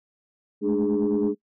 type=tone cluster; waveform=sine; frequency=209 / 218.4 / 298.9 / 412.9 Hz; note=G#3 / A3 / D4 / G#4; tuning=+11 / -13 / +31 / -10 cents; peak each=-25 / -28 / -23 / -23 dBFS; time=0.61-1.35 s; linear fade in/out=50 ms; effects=noise-tail reverb RT60 0.1 s tail -24 dB re dry + tanh soft clip ceiling -15 dBFS

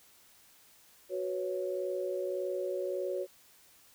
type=chord; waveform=sine; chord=F# suspended fourth; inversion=none; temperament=just; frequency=370 / 493.3 / 555 Hz; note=F#4 / B4 / C#5; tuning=0 / -2 / +2 cents; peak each=-35 / -40 / -35 dBFS; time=1.09-3.27 s; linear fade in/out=50 ms; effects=white hiss -61 dBFS RMS until 3.94 s

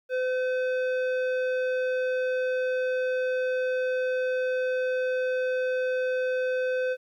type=tone with low-pass filter; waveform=square; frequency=510 Hz; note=C5; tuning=44 cents flat; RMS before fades=-27 dBFS; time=0.09-6.97 s; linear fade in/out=50 ms; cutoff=2100 Hz; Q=0.9; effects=11-bit

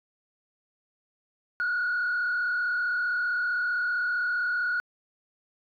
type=tone with frequency modulation; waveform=sine; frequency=1449 Hz; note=F#6; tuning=37 cents flat; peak=-23 dBFS; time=1.6-4.8 s; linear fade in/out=0 ms; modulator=35.4 Hz; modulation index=1.1; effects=tanh soft clip ceiling -22 dBFS

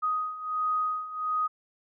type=beating tone pair; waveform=sine; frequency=1249 / 1250.4 Hz; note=D#6 / D#6; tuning=+6 / +8 cents; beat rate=1.4 Hz; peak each=-32 / -28 dBFS; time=0.02-1.48 s; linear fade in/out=20 ms; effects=none

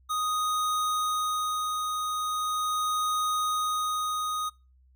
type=tone with tremolo; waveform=square; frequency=1244.5 Hz; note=D#6; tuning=in tune; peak=-26 dBFS; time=0.09-4.5 s; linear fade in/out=20 ms; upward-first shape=sine; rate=0.4 Hz; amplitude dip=30%; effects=noise-tail reverb RT60 0.3 s tail -25 dB re dry + added 64 Hz sine -57 dBFS peak until 4.95 s

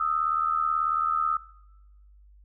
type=tone pair together; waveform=sine; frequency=1242 / 1320.3 Hz; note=D#6 / E6; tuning=-3 / +2 cents; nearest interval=minor second; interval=105 cents; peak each=-26 dBFS; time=0-1.37 s; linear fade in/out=5 ms; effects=noise-tail reverb RT60 1.0 s tail -21 dB re dry + added 50 Hz sine -51 dBFS peak until 2.44 s

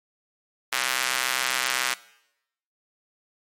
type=tone with high-pass filter; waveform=square; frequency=63.7 Hz; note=C2; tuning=46 cents flat; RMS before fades=-26 dBFS; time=0.72-1.94 s; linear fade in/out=5 ms; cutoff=1600 Hz; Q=0.95; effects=noise-tail reverb RT60 0.8 s tail -19 dB re dry + MP3 64 kbps

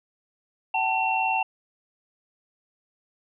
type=tone cluster; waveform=sine; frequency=763 / 884 / 2720 Hz; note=G5 / A5 / F7; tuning=-47 / +8 / -46 cents; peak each=-26 dBFS; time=0.74-1.43 s; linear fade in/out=5 ms; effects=none

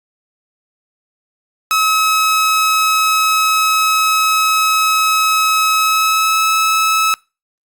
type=tone with pitch glide; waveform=sawtooth; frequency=1284 to 1297.4 Hz; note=E6 to E6; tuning=-46 to -28 cents; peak=-8 dBFS; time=1.71-7.14 s; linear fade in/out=0 ms; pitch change=+18 cents; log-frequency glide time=5.75-6.45 s; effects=noise-tail reverb RT60 0.3 s tail -26 dB re dry + Opus 48 kbps

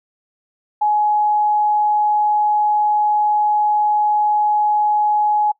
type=tone; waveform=sine; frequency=841 Hz; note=G#5; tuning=22 cents sharp; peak=-13 dBFS; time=0.81-5.52 s; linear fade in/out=10 ms; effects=noise-tail reverb RT60 0.1 s tail -21 dB re dry

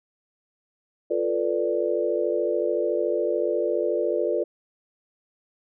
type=chord; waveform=sine; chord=B half-diminished seventh; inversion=second; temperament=equal; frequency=349.2 / 440 / 493.9 / 587.3 Hz; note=F4 / A4 / B4 / D5; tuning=0 / 0 / 0 / 0 cents; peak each=-27 dBFS; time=1.1-4.44 s; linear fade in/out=10 ms; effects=none

